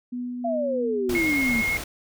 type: tone with tremolo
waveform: sine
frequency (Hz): 246.2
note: B3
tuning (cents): -5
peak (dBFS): -27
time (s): 0.12-1.18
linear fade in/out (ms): 10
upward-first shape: triangle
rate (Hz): 3.1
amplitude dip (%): 25
type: exponential sweep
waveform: sine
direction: down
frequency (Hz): 698.5 to 220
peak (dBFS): -23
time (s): 0.44-1.62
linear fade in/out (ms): 10
type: noise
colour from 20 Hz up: pink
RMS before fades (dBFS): -33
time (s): 1.09-1.84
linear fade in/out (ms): 5
type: tone with vibrato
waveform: sine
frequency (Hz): 2154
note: C7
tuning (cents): +50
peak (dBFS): -22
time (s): 1.15-1.77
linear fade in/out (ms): 0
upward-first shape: square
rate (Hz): 9.2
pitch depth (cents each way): 12
effects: none